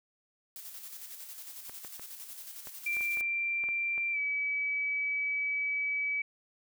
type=noise with tremolo; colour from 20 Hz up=blue; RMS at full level=-44 dBFS; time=0.56-3.21 s; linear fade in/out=0 ms; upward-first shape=square; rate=11 Hz; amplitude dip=40%
type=clicks; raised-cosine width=0.5 ms; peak=-32 dBFS; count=11; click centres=1.696 / 1.848 / 1.996 / 2.672 / 2.968 / 3.009 / 3.172 / 3.209 / 3.639 / 3.688 / 3.979 s
type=tone with pitch glide; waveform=sine; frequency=2361 to 2287 Hz; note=D7 to D7; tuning=+9 to -47 cents; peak=-29 dBFS; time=2.86-6.22 s; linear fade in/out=5 ms; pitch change=-56 cents; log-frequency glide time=4.12-4.18 s
effects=none